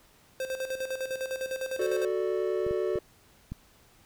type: tone with tremolo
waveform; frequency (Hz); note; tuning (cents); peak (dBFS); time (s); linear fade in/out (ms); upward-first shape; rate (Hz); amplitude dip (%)
square; 523.3; C5; 0; -30; 0.4-2.05; 2; square; 9.9; 65
type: chord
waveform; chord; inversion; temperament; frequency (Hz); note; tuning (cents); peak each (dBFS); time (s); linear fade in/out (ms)
triangle; D major; first; equal; 370 / 440 / 587.3; F#4 / A4 / D5; 0 / 0 / 0; -27 / -29 / -32; 1.79-2.99; 5
type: clicks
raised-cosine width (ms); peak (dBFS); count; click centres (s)
5; -28 / -26 / -26 / -23; 4; 2.666 / 2.71 / 2.957 / 3.52
effects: pink hiss -60 dBFS RMS until 4.05 s